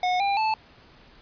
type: tone with pitch steps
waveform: square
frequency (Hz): 728 / 798.5 / 875.8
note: F#5 / G5 / A5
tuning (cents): -28 / +32 / -8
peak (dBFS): -22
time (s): 0.03-0.54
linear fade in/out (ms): 2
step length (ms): 170
effects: pink hiss -53 dBFS RMS until 1.21 s + resampled to 11025 Hz